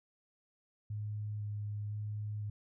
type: tone with vibrato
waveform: sine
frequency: 104.7 Hz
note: G#2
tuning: 15 cents sharp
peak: -36 dBFS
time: 0.9-2.5 s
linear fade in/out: 5 ms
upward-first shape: square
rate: 0.99 Hz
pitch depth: 10 cents each way
effects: none